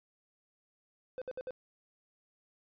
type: tone bursts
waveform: triangle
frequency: 511 Hz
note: C5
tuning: 41 cents flat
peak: -35 dBFS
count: 4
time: 1.18-1.507 s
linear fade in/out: 0 ms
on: 36 ms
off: 61 ms
effects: resampled to 11025 Hz